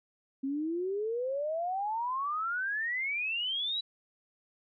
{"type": "exponential sweep", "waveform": "sine", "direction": "up", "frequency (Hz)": [264.3, 3967], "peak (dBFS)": -30, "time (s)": [0.43, 3.81], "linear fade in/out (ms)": 10, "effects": []}